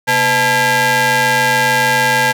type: ring-modulated tone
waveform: sawtooth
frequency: 372.4 Hz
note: F#4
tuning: 11 cents sharp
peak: -4 dBFS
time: 0.07-2.33 s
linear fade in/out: 20 ms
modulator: 1250 Hz
effects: none